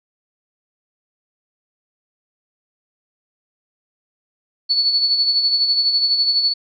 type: tone with tremolo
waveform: sine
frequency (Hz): 4435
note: C#8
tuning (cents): 0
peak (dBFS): -12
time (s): 4.69-6.54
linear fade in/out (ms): 20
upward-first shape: sine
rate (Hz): 12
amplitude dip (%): 50
effects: none